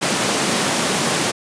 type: high-pass noise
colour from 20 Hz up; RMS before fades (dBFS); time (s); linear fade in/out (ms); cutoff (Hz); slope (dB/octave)
pink; -19; 0.01-1.32; 20; 150; 24
effects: resampled to 22050 Hz